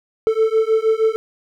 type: beating tone pair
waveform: triangle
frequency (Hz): 439.4 / 445.8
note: A4 / A4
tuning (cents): -2 / +23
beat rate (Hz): 6.4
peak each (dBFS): -15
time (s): 0.27-1.16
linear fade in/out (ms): 0
effects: none